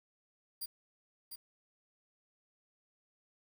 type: tone with echo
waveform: 5% pulse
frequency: 4786 Hz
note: D8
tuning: 32 cents sharp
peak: -31 dBFS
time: 0.61-0.66 s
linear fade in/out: 10 ms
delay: 700 ms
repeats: 1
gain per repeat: -6 dB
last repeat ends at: 1.36 s
effects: 10-bit